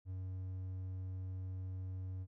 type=tone; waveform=triangle; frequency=93.2 Hz; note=F#2; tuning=13 cents sharp; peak=-38 dBFS; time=0.05-2.27 s; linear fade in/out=50 ms; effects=none